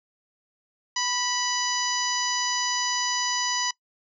harmonic tone with a mistuned harmonic, 990 Hz, B5, 4 cents sharp, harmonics 1 / 2 / 3 / 4 / 5 / 6 / 7, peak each -30 / -32 / -33 / -36 / -30 / -30 / -36 dBFS, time 0.96-3.71 s, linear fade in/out 5 ms, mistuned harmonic 2, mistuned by -24 cents, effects noise-tail reverb RT60 0.1 s tail -22 dB re dry

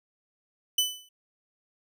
sawtooth tone with exponential decay, 3000 Hz, F#7, 23 cents sharp, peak -16 dBFS, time 0.78-1.09 s, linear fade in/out 5 ms, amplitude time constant 67 ms, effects none

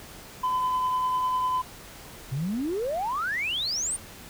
sine tone with tremolo, 1013 Hz, B5, 44 cents sharp, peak -20 dBFS, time 0.43-1.62 s, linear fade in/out 10 ms, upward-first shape sine, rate 10 Hz, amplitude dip 30%
sine exponential sweep, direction up, 122.7 to 9397 Hz, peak -25 dBFS, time 2.31-3.97 s, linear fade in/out 20 ms
effects tanh soft clip ceiling -21 dBFS + pink hiss -45 dBFS RMS until 4.29 s

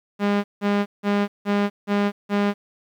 sawtooth tone bursts, 203.3 Hz, G#3, 37 cents flat, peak -14 dBFS, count 6, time 0.19-2.54 s, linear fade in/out 50 ms, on 250 ms, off 170 ms, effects low-pass 3000 Hz 12 dB/octave + 9-bit

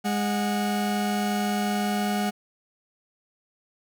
40% pulse tone pair together, 205.9 / 732 Hz, G#3 / F#5, -15 / -19 cents, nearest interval octave + minor seventh, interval 2196 cents, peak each -24 / -28 dBFS, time 0.04-2.31 s, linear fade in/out 20 ms, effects none

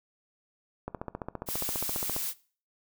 click train, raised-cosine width 1 ms, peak -20 dBFS, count 20, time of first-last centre 0.88-2.164 s, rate 14.8 Hz
blue noise, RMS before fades -33 dBFS, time 1.46-2.34 s, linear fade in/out 50 ms
effects noise-tail reverb RT60 0.4 s tail -19 dB re dry

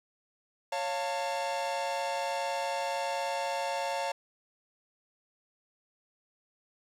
45% pulse chord, Db augmented, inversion none, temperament equal with one note detuned, 554.4 / 698.5 / 896.9 Hz, Db5 / F5 / A5, 0 / 0 / +33 cents, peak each -35 / -36 / -34 dBFS, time 0.72-4.12 s, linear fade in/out 5 ms, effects low-pass 8000 Hz 12 dB/octave + 10-bit

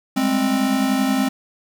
square tone cluster, 200.2 / 210.7 / 263.4 Hz, G3 / G#3 / C4, +37 / +25 / +12 cents, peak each -27 / -24 / -19 dBFS, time 0.16-1.29 s, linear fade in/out 10 ms, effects 8-bit

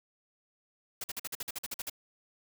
white noise bursts, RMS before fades -37 dBFS, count 12, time 1.01-1.898 s, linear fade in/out 5 ms, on 30 ms, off 48 ms, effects none

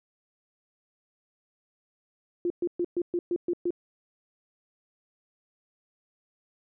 sine tone bursts, 349.2 Hz, F4, in tune, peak -24 dBFS, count 8, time 2.45-3.706 s, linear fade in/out 2 ms, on 52 ms, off 120 ms, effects none

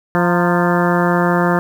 harmonic tone with a mistuned harmonic, 174.61 Hz, F3, in tune, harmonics 1 / 2 / 3 / 4 / 5 / 6 / 7 / 8 / 9 / 10, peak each -16 / -19 / -21 / -22 / -23 / -24 / -24 / -25 / -26 / -26 dBFS, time 0.15-1.59 s, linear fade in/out 0 ms, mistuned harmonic 5, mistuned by +67 cents, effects 7-bit

